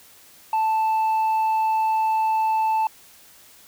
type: tone with tanh clipping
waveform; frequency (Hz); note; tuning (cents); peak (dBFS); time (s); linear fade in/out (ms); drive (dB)
sine; 880; A5; 0; -19; 0.53-2.87; 2; 3
effects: white hiss -50 dBFS RMS until 3.67 s